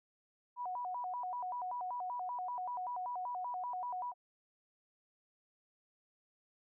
sine tone with vibrato, 847 Hz, G#5, 34 cents sharp, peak -37 dBFS, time 0.56-4.14 s, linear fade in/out 50 ms, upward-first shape square, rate 5.2 Hz, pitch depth 250 cents each way, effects none

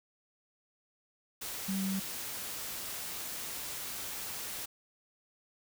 sine tone in noise, 192.7 Hz, G3, 29 cents flat, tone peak -31 dBFS, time 1.68-2 s, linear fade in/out 10 ms, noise white, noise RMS -40 dBFS, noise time 1.41-4.66 s, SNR +6 dB, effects none

